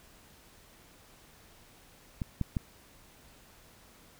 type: clicks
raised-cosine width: 5 ms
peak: -20 / -17 / -17 dBFS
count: 3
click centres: 2.218 / 2.413 / 2.568 s
effects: pink hiss -58 dBFS RMS until 4.19 s